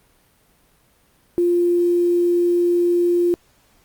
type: tone with quantisation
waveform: sine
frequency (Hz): 349.2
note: F4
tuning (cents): 0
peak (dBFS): -14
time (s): 1.38-3.34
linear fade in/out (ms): 0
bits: 7
effects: pink hiss -58 dBFS RMS until 3.84 s + Opus 32 kbps